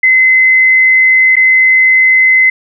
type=tone with dropouts; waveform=sine; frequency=2048 Hz; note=C7; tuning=38 cents flat; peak=-4 dBFS; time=0.03-2.5 s; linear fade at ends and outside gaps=5 ms; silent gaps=1.357-1.366 s; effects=none